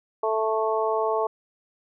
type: harmonic tone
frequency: 219.9 Hz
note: A3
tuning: 1 cent flat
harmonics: 2 / 3 / 4 / 5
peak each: -25 / -27 / -28 / -29 dBFS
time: 0.23-1.27 s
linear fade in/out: 5 ms
effects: none